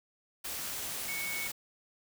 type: tone in noise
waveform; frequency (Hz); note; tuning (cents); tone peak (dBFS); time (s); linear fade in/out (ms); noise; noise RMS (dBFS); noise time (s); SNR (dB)
sine; 2218; C#7; 0; -36; 1.08-1.48; 10; white; -38; 0.44-1.52; -1
effects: none